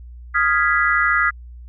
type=chord; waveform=sine; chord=F half-diminished seventh; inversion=third; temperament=equal; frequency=1244.5 / 1396.9 / 1661.2 / 1975.5 Hz; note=Eb6 / F6 / Ab6 / Cb7; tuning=0 / 0 / 0 / 0 cents; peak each=-20 dBFS; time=0.34-1.31 s; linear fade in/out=20 ms; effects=added 60 Hz sine -35 dBFS peak until 1.68 s